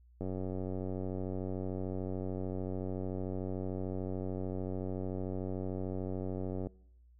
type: click train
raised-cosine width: 2 ms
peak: -25 dBFS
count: 605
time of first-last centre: 0.21-6.67 s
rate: 93.5 Hz
effects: noise-tail reverb RT60 0.8 s tail -25 dB re dry + added 60 Hz sine -58 dBFS peak until 7.19 s